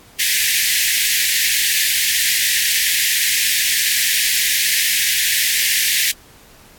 pink high-pass noise, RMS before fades -17 dBFS, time 0.19-6.12 s, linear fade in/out 10 ms, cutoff 1700 Hz, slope 96 dB/octave, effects pink hiss -46 dBFS RMS until 6.78 s + AAC 64 kbps

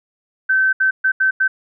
sine tone bursts at uneven times, 1540 Hz, G6, 31 cents flat, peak -12 dBFS, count 5, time 0.49-0.73 / 0.8-0.91 / 1.04-1.12 / 1.2-1.31 / 1.4-1.48 s, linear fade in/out 10 ms, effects none

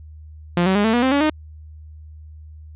sawtooth tone with pitch steps, 174.61 / 189.32 / 205.3 / 222.6 / 241.3 / 261.6 / 283.7 / 307.5 Hz, F3 / F#3 / G#3 / A3 / B3 / C4 / C#4 / D#4, 0 / +40 / -20 / +20 / -40 / 0 / +40 / -20 cents, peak -11 dBFS, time 0.57-1.298 s, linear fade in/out 2 ms, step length 91 ms, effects added 77 Hz sine -37 dBFS peak until 2.75 s + resampled to 8000 Hz

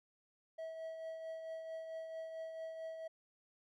triangle tone with tremolo, 647 Hz, E5, 32 cents flat, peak -39 dBFS, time 0.58-3.08 s, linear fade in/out 10 ms, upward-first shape triangle, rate 4.5 Hz, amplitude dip 45%, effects none

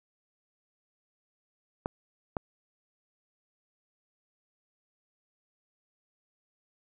clicks, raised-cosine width 1 ms, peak -16 dBFS, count 2, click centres 1.859 / 2.368 s, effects none

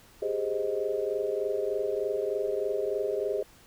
sine chord, Ab major seventh, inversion third, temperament equal, 392 / 415.3 / 523.3 / 622.3 Hz, G4 / Ab4 / C5 / Eb5, 0 / 0 / 0 / 0 cents, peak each -33 / -30 / -34 / -34 dBFS, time 0.22-3.43 s, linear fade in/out 5 ms, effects pink hiss -56 dBFS RMS until 3.66 s

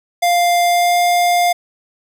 square tone with pitch glide, 699 to 703.9 Hz, F5 to F5, +1 to +13 cents, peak -12 dBFS, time 0.22-1.53 s, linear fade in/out 10 ms, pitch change +12 cents, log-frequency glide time 0.64-0.98 s, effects none

